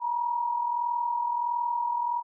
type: tone pair together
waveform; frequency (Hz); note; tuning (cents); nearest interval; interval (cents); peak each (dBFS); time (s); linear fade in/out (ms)
sine; 918.5 / 960; A#5 / B5; -26 / -49; minor second; 77; -33 / -26; 0-2.23; 50
effects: none